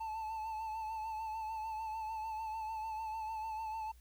triangle tone with vibrato, 879 Hz, A5, 2 cents flat, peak -36 dBFS, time 0-3.92 s, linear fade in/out 10 ms, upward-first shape sine, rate 6.7 Hz, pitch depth 36 cents each way, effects added 60 Hz sine -57 dBFS peak until 4 s + white hiss -70 dBFS RMS until 4 s

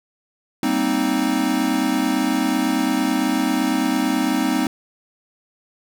square chord, C minor seventh, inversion second, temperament equal, 196 / 233.1 / 261.6 / 311.1 Hz, G3 / Bb3 / C4 / Eb4, 0 / 0 / 0 / 0 cents, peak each -28 / -26 / -22 / -23 dBFS, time 0.63-4.67 s, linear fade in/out 2 ms, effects none

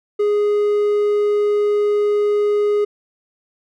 triangle tone, 414.6 Hz, G#4, 3 cents flat, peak -12 dBFS, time 0.19-2.85 s, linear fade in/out 10 ms, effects none

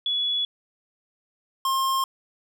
sine / square tone pair in turn, 3397 / 1065.4 Hz, G#7 / C6, +38 / +31 cents, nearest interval octave + minor sixth, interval 2007 cents, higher first, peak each -22 dBFS, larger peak neither, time 0.06-0.45 / 1.65-2.04 s, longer neither, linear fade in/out 2 ms, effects none

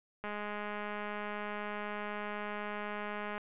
click train, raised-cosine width 0.5 ms, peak -25 dBFS, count 654, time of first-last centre 0.24-3.379 s, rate 208 Hz, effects resampled to 8000 Hz

